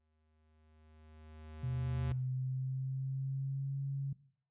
square tone with exponential growth, 77.78 Hz, D#2, in tune, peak -37 dBFS, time 0-2.12 s, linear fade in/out 0 ms, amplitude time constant 460 ms
sine tone with pitch glide, 126.3 to 137.73 Hz, B2 to C#3, +39 to -11 cents, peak -34 dBFS, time 1.63-4.13 s, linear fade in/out 5 ms, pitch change +150 cents, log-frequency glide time 1.84-3.81 s
effects noise-tail reverb RT60 0.6 s tail -19 dB re dry + resampled to 8000 Hz

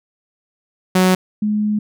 sawtooth / sine tone pair in turn, 185 / 210.7 Hz, F#3 / G#3, 0 / +25 cents, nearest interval major second, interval 225 cents, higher second, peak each -7 / -15 dBFS, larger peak first, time 0.95-1.15 / 1.42-1.79 s, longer second, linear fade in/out 5 ms, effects none

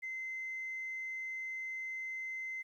sine tone, 2065 Hz, C7, 23 cents flat, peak -37 dBFS, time 0.02-2.63 s, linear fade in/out 20 ms, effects tanh soft clip ceiling -34 dBFS + 12-bit

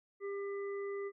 harmonic tone, 399.2 Hz, G4, 32 cents sharp, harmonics 1 / 3 / 5, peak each -37 / -50 / -51 dBFS, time 0.2-1.12 s, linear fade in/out 50 ms, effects none

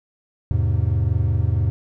triangle chord, E augmented, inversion none, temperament equal with one note detuned, 82.41 / 103.83 / 128.42 Hz, E2 / G#2 / B#2, 0 / 0 / -32 cents, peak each -19 / -18 / -22 dBFS, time 0.51-1.7 s, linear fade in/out 0 ms, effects none

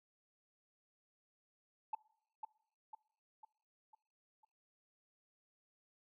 sine tone with echo, 870 Hz, A5, 20 cents flat, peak -34 dBFS, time 1.93-1.95 s, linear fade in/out 5 ms, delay 500 ms, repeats 5, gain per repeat -6 dB, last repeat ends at 4.45 s, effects noise-tail reverb RT60 0.7 s tail -23 dB re dry + tanh soft clip ceiling -32 dBFS

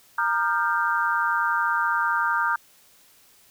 sine chord, G minor seventh, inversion first, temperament equal with one note detuned, 932.3 / 1202.1 / 1396.9 / 1568 Hz, Bb5 / D6 / F6 / G6, 0 / +40 / 0 / 0 cents, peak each -26 dBFS, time 0.18-2.56 s, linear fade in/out 5 ms, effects white hiss -56 dBFS RMS until 3.5 s

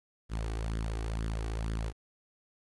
sawtooth tone with flanger, 55 Hz, A1, in tune, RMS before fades -34 dBFS, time 0.29-1.93 s, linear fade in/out 50 ms, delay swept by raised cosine 0.58 to 2.68 ms, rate 2.1 Hz, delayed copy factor +0.6, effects resampled to 24000 Hz + 11-bit

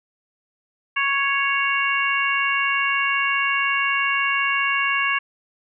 harmonic tone, 554.4 Hz, C#5, in tune, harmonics 2 / 3 / 4 / 5, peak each -24 / -24 / -24 / -24 dBFS, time 0.96-5.19 s, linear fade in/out 10 ms, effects none

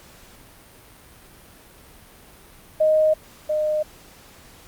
sine tone pair in turn, 622.3 / 611.3 Hz, D#5 / D#5, 0 / -31 cents, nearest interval unison, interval 31 cents, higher first, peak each -14 / -19 dBFS, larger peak first, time 2.8-3.14 / 3.49-3.83 s, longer neither, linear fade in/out 10 ms, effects pink hiss -48 dBFS RMS until 4.67 s + Opus 48 kbps

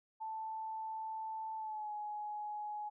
sine tone with pitch glide, 881 to 839.8 Hz, A5 to G#5, +2 to +19 cents, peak -39 dBFS, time 0.2-2.9 s, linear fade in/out 20 ms, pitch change -83 cents, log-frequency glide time 1.56-1.92 s, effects none

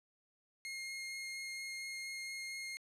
sawtooth tone with vibrato, 2140 Hz, C7, 38 cents sharp, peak -38 dBFS, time 0.65-2.77 s, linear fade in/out 0 ms, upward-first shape sine, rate 4.3 Hz, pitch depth 8 cents each way, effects low-pass 10000 Hz 12 dB/octave

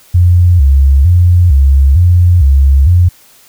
sine tone with vibrato, 77.78 Hz, D#2, in tune, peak -3 dBFS, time 0.14-3.09 s, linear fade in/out 10 ms, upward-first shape square, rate 1.1 Hz, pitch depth 220 cents each way, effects white hiss -43 dBFS RMS until 3.48 s

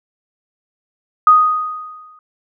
sine tone with exponential decay, 1244.5 Hz, D#6, in tune, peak -3 dBFS, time 1.27-2.19 s, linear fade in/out 2 ms, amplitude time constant 200 ms, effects none

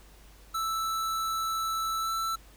square tone with pitch glide, 1318.5 to 1329.2 Hz, E6 to E6, 0 to +14 cents, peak -29 dBFS, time 0.54-2.36 s, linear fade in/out 10 ms, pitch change +14 cents, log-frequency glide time 2-2.11 s, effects added 50 Hz sine -52 dBFS peak until 2.56 s + pink hiss -57 dBFS RMS until 2.56 s

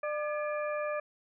harmonic tone with a mistuned harmonic, 598 Hz, D5, 31 cents sharp, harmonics 1 / 2 / 3 / 4, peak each -32 / -38 / -42 / -44 dBFS, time 0.03-1 s, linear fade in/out 5 ms, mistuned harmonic 3, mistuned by -85 cents, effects none

